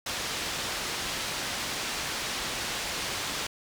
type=low-pass noise; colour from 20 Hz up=white; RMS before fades=-33 dBFS; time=0.06-3.47 s; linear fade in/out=5 ms; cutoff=5200 Hz; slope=12 dB/octave; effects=none